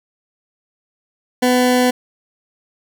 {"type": "tone", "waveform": "20% pulse", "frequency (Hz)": 250, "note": "B3", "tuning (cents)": 21, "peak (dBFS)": -7, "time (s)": [1.42, 1.91], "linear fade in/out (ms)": 10, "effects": []}